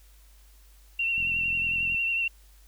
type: tone with vibrato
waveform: sine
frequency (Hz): 2725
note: F7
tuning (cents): -43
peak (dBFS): -24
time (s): 0.99-2.28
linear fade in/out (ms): 5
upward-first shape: sine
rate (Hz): 11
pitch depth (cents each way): 29
type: click train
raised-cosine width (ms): 5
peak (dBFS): -32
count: 34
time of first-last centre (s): 1.18-1.946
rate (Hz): 43.1
effects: added 50 Hz sine -52 dBFS peak until 2.67 s + white hiss -61 dBFS RMS until 2.67 s